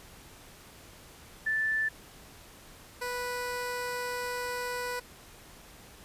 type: tone pair in turn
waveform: sine / 15% pulse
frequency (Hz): 1760 / 492.3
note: A6 / B4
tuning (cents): 0 / -6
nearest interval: octave + minor seventh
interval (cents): 2206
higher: first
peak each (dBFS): -26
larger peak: neither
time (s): 1.46-1.89 / 3.01-5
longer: second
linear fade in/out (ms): 10
effects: pink hiss -52 dBFS RMS until 6.04 s + resampled to 32000 Hz